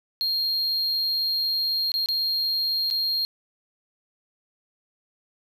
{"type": "tone with dropouts", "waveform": "triangle", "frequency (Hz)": 4226, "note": "C8", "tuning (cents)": 16, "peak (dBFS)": -21, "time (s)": [0.21, 3.25], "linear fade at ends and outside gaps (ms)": 0, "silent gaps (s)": [[1.918, 1.94], [2.06, 2.087], [2.902, 2.91]], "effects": []}